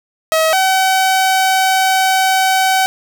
sawtooth tone pair in turn, 639 / 759.9 Hz, D#5 / F#5, +46 / +46 cents, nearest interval minor third, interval 300 cents, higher second, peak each -7 dBFS, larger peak neither, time 0.32-0.53 / 0.53-2.86 s, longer second, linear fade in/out 0 ms, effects none

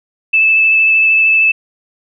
sine tone with vibrato, 2625 Hz, E7, 8 cents flat, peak -7 dBFS, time 0.33-1.52 s, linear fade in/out 10 ms, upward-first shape sine, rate 13 Hz, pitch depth 11 cents each way, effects none

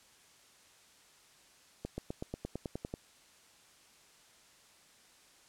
accelerating click train, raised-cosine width 2 ms, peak -24 dBFS, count 11, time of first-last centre 1.85-2.939 s, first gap 130 ms, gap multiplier 0.96, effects white hiss -62 dBFS RMS until 5.48 s + low-pass 9000 Hz 12 dB/octave

